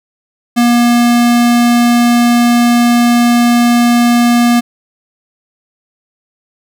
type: tone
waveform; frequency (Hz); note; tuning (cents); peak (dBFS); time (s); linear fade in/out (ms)
square; 238.9; A#3; +43; -7; 0.56-4.61; 20
effects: none